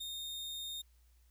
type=tone; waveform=40% pulse; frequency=3676 Hz; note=A#7; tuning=25 cents flat; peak=-39 dBFS; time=0-0.82 s; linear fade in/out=10 ms; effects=added 60 Hz sine -63 dBFS peak until 1.3 s + white hiss -75 dBFS RMS until 1.3 s